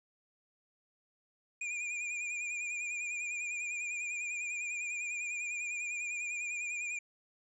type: tone with vibrato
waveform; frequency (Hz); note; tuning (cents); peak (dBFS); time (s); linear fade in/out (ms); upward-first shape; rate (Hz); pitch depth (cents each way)
square; 2417; D7; +49; -36; 1.61-6.99; 5; sine; 10; 46
effects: resampled to 24000 Hz